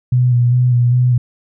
sine tone with vibrato, 123.1 Hz, B2, 5 cents flat, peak -9 dBFS, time 0.12-1.18 s, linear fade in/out 5 ms, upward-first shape square, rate 2.5 Hz, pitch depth 25 cents each way, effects none

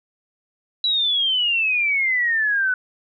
sine exponential sweep, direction down, 3951 to 1482 Hz, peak -17 dBFS, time 0.84-2.74 s, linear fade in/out 2 ms, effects none

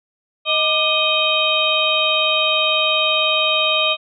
harmonic tone with a mistuned harmonic, 626 Hz, D#5, 10 cents sharp, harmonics 1 / 2 / 4 / 5 / 6, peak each -22 / -23 / -20 / -20 / -21 dBFS, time 0.45-3.97 s, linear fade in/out 50 ms, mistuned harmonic 2, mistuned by -84 cents, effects none

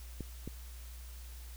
clicks, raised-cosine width 3 ms, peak -27 dBFS, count 2, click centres 0.207 / 0.476 s, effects added 60 Hz sine -45 dBFS peak until 1.56 s + white hiss -56 dBFS RMS until 1.56 s

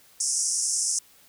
pink band-pass noise, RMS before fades -26 dBFS, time 0.2-0.99 s, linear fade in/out 5 ms, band 5300 to 10000 Hz, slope 96 dB/octave, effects white hiss -56 dBFS RMS until 1.28 s

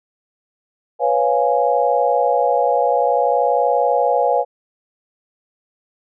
sine chord, C# dominant seventh, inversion third, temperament equal, 493.9 / 554.4 / 698.5 / 830.6 Hz, B4 / C#5 / E#5 / G#5, 0 / 0 / 0 / 0 cents, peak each -19 dBFS, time 0.99-4.45 s, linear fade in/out 50 ms, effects none

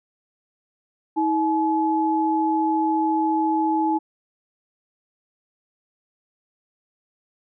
sine tone pair together, 320 / 854.3 Hz, D#4 / G#5, +49 / +49 cents, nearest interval octave + perfect fourth, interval 1700 cents, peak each -21 dBFS, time 1.16-3.99 s, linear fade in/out 20 ms, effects none

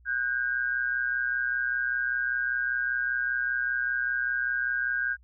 sine tone pair together, 1480 / 1605.1 Hz, F#6 / G6, 0 / +41 cents, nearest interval minor second, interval 141 cents, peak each -30 / -27 dBFS, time 0.05-5.17 s, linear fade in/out 50 ms, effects added 60 Hz sine -54 dBFS peak until 5.23 s

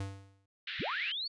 square tone with exponential decay, 98 Hz, G2, in tune, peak -34 dBFS, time 0-0.46 s, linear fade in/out 5 ms, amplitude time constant 100 ms
pink band-pass noise, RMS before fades -40 dBFS, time 0.67-1.12 s, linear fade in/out 5 ms, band 1600 to 3900 Hz, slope 48 dB/octave
sine linear sweep, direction up, 40.26 to 4550 Hz, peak -34 dBFS, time 0.79-1.28 s, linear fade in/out 10 ms
effects resampled to 22050 Hz

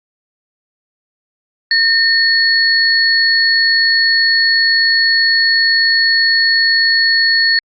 sine tone pair together, 1822 / 4379 Hz, A#6 / C#8, -40 / -22 cents, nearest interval octave + minor third, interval 1518 cents, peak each -12 dBFS, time 1.71-7.59 s, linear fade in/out 2 ms, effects Opus 48 kbps

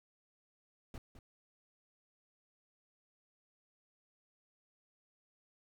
brown noise with echo, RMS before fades -45 dBFS, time 0.94-0.98 s, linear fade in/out 2 ms, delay 210 ms, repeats 1, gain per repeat -10 dB, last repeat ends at 1.19 s, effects none

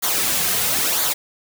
white noise with flanger, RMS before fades -20 dBFS, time 0.02-1.14 s, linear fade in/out 20 ms, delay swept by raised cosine 0.36 to 3.56 ms, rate 1 Hz, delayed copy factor -0.6, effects none

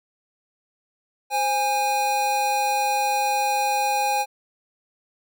square tone pair together, 523.3 / 821.1 Hz, C5 / G#5, 0 / -20 cents, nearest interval minor sixth, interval 780 cents, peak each -31 / -21 dBFS, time 1.3-4.26 s, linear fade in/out 50 ms, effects none

